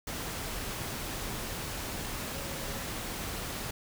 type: tone in noise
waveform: sine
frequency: 551 Hz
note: C#5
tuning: 11 cents flat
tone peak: -47 dBFS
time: 2.33-2.83 s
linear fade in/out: 5 ms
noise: pink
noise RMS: -37 dBFS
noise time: 0.07-3.71 s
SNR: -13 dB
effects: none